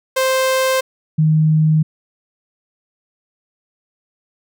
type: tone pair in turn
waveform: sawtooth / sine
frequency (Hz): 523.3 / 156.03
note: C5 / D#3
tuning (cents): 0 / +5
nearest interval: octave + major sixth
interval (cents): 2095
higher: first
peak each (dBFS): -10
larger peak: neither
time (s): 0.16-0.81 / 1.18-1.83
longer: neither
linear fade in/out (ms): 10
effects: none